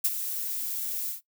violet noise with ADSR envelope, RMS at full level -22 dBFS, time 0.04-1.21 s, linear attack 11 ms, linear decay 41 ms, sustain -10 dB, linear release 120 ms, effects noise-tail reverb RT60 0.1 s tail -17 dB re dry

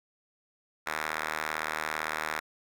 5% pulse ring-modulated tone, 77.78 Hz, D#2, in tune, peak -17 dBFS, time 0.86-2.4 s, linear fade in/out 10 ms, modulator 1380 Hz, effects none

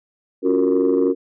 sine chord, Gb major seventh, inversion second, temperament just, 277.5 / 346.9 / 370 / 462.5 Hz, Db4 / F4 / Gb4 / Bb4, +2 / -12 / 0 / -14 cents, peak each -18 / -22 / -18 / -18 dBFS, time 0.42-1.15 s, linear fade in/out 50 ms, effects tanh soft clip ceiling -8 dBFS

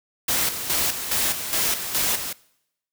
white noise with tremolo, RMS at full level -22 dBFS, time 0.28-2.33 s, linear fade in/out 5 ms, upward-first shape square, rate 2.4 Hz, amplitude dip 60%, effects noise-tail reverb RT60 0.8 s tail -22 dB re dry

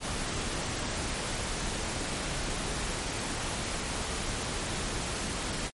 pink noise, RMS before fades -33 dBFS, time 0-5.71 s, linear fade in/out 50 ms, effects MP3 48 kbps

